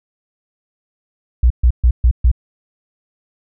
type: tone bursts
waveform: sine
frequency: 60.4 Hz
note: B1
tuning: 38 cents flat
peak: -7 dBFS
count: 5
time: 1.43-2.315 s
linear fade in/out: 5 ms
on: 73 ms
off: 130 ms
effects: none